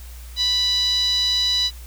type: tone with band-pass filter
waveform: 10% pulse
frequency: 987.8 Hz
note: B5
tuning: in tune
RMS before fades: -20 dBFS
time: 0.36-1.71 s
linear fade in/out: 50 ms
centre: 4100 Hz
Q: 6.2
effects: added 60 Hz sine -35 dBFS peak until 1.86 s + white hiss -46 dBFS RMS until 1.86 s